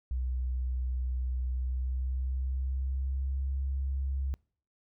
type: tone with pitch glide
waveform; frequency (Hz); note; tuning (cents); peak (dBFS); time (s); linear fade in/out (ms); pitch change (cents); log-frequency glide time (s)
sine; 63 to 67.52; B1 to C#2; +35 to -45; -29; 0.11-4.34; 0; +120; 1.5-3.53
effects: noise-tail reverb RT60 0.5 s tail -26 dB re dry